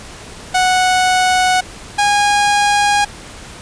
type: tone pair in turn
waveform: sawtooth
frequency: 738 / 819.6 Hz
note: F#5 / G#5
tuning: -5 / -23 cents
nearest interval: major second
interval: 182 cents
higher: second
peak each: -7 dBFS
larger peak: neither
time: 0.54-1.61 / 1.98-3.05 s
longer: neither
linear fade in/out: 10 ms
effects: pink hiss -34 dBFS RMS until 3.61 s + resampled to 22050 Hz